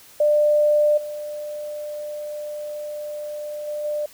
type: tone with level steps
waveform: sine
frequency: 596 Hz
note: D5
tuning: 25 cents sharp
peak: -14 / -28 / -25 / -22 dBFS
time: 0.2-4.06 s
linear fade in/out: 5 ms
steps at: 0.97 / 3.67 / 3.84 s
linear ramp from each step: 10 ms
effects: white hiss -48 dBFS RMS until 4.13 s